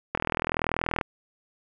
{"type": "click train", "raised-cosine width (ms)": 0.5, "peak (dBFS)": -10, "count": 36, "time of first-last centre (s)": [0.15, 1.012], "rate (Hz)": 40.6, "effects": []}